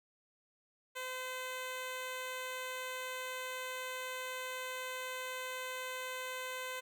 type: tone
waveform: 10% pulse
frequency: 512 Hz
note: C5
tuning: 38 cents flat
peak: -31 dBFS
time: 0.95-6.81 s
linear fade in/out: 20 ms
effects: none